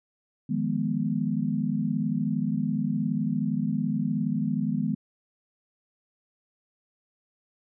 sine chord, F half-diminished seventh, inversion third, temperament equal with one note detuned, 155.56 / 174.61 / 207.7 / 245 Hz, Eb3 / F3 / Ab3 / Cb4, 0 / 0 / 0 / -14 cents, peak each -30 / -33 / -28 / -29 dBFS, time 0.49-4.95 s, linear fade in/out 10 ms, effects none

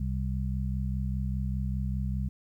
harmonic tone, 65 Hz, C2, 11 cents flat, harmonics 1 / 2 / 3, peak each -30 / -33 / -35 dBFS, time 0-2.29 s, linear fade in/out 5 ms, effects 11-bit

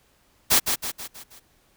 white noise with echo, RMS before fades -17 dBFS, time 0.5-0.6 s, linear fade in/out 20 ms, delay 160 ms, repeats 5, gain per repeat -6 dB, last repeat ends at 1.4 s, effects pink hiss -62 dBFS RMS until 1.76 s

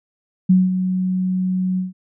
sine tone with ADSR envelope, 185 Hz, F#3, in tune, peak -8 dBFS, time 0.49-1.93 s, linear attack 11 ms, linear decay 200 ms, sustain -9 dB, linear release 150 ms, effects none

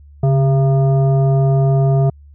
sine tone with frequency modulation, 138.59 Hz, C#3, in tune, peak -10 dBFS, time 0.23-2.1 s, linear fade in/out 5 ms, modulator 538 Hz, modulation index 0.55, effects added 72 Hz sine -39 dBFS peak until 2.34 s

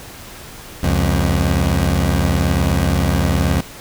20% pulse beating tone pair, 69 / 88 Hz, C#2 / F2, -7 / +14 cents, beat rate 19 Hz, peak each -12 dBFS, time 0.83-3.61 s, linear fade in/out 5 ms, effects pink hiss -36 dBFS RMS until 3.8 s

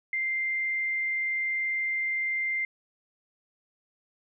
sine tone, 2093 Hz, C7, in tune, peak -26 dBFS, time 0.13-2.65 s, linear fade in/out 2 ms, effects none

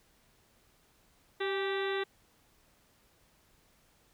harmonic tone with a mistuned harmonic, 389.4 Hz, G4, 12 cents flat, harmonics 1 / 2 / 3 / 4 / 5 / 6 / 7 / 8 / 9 / 10, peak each -32 / -42 / -42 / -41 / -40 / -49 / -47 / -52 / -44 / -47 dBFS, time 1.4-2.04 s, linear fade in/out 10 ms, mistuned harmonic 2, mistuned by +57 cents, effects pink hiss -67 dBFS RMS until 4.13 s

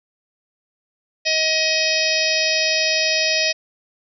harmonic tone, 632 Hz, D#5, 27 cents sharp, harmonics 1 / 3 / 4 / 5 / 6 / 7 / 8 / 9, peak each -24 / -26 / -22 / -28 / -28 / -27 / -22 / -27 dBFS, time 1.25-3.53 s, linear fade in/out 20 ms, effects none

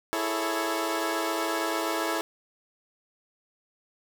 15% pulse chord, A major seventh, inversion second, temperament equal with one note detuned, 329.6 / 415.3 / 442.3 / 554.4 Hz, E4 / G#4 / A4 / C#5, 0 / 0 / +9 / 0 cents, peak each -23 / -29 / -27 / -28 dBFS, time 0.13-2.21 s, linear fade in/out 0 ms, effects none

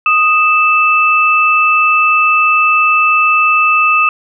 sine tone pair together, 1244.5 / 2637 Hz, D#6 / E7, 0 / 0 cents, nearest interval octave + minor second, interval 1300 cents, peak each -10 dBFS, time 0.06-4.09 s, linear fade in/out 2 ms, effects none

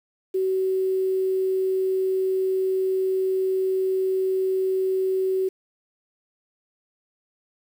sine tone, 378 Hz, F#4, 37 cents sharp, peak -20 dBFS, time 0.34-5.49 s, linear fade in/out 10 ms, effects 8-bit

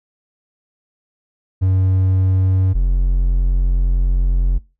triangle tone pair in turn, 94.1 / 44.53 Hz, F#2 / F1, +30 / +34 cents, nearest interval octave + minor second, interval 1296 cents, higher first, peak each -10 dBFS, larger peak neither, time 1.61-2.74 / 2.74-4.59 s, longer second, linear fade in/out 20 ms, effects noise-tail reverb RT60 0.3 s tail -22 dB re dry

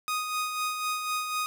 sawtooth tone with tremolo, 1244.5 Hz, D#6, in tune, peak -23 dBFS, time 0.08-1.46 s, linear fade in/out 0 ms, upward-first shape sine, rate 4 Hz, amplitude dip 45%, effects none

